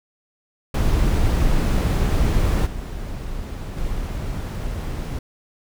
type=noise with level steps; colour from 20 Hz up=brown; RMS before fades=-18 / -29 / -26 dBFS; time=0.74-5.19 s; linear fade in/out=5 ms; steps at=2.65 / 3.76 s; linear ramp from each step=20 ms; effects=none